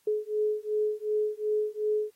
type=beating tone pair; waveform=sine; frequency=423.8 / 426.5 Hz; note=G#4 / G#4; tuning=+35 / +46 cents; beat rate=2.7 Hz; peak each=-29 / -29 dBFS; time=0.07-2.11 s; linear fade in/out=5 ms; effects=white hiss -68 dBFS RMS until 2.15 s + AAC 48 kbps